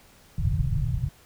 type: low-pass noise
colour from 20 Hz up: white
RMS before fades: -25 dBFS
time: 0.38-1.09 s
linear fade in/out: 5 ms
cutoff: 160 Hz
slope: 96 dB/octave
effects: pink hiss -55 dBFS RMS until 1.25 s